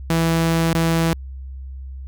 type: tone with dropouts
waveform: sawtooth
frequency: 164.81 Hz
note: E3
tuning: in tune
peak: -12 dBFS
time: 0.1-1.13 s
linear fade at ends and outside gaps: 0 ms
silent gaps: 0.731-0.75 s
effects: added 66 Hz sine -30 dBFS peak until 2.07 s